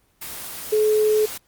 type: tone in noise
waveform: sine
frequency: 428.8 Hz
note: A4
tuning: 45 cents flat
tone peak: -15 dBFS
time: 0.72-1.26 s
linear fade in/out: 10 ms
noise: white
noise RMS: -33 dBFS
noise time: 0.21-1.38 s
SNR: +15 dB
effects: pink hiss -63 dBFS RMS until 1.47 s + Opus 24 kbps